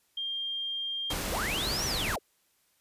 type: tone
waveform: sine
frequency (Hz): 3200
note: G7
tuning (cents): +35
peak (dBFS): -31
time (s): 0.17-1.13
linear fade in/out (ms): 5
type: noise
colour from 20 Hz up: pink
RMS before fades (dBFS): -33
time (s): 1.1-2.16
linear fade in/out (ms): 5
type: linear two-way sweep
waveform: sine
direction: up then down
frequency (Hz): 290 to 5990 to 290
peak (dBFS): -31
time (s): 1.31-2.19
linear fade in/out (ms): 20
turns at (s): 1.85
effects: white hiss -70 dBFS RMS until 2.8 s + resampled to 32000 Hz